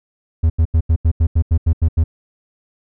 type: tone bursts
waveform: triangle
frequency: 81 Hz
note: E2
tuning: 30 cents flat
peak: -8 dBFS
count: 11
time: 0.43-2.04 s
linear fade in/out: 10 ms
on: 70 ms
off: 84 ms
effects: none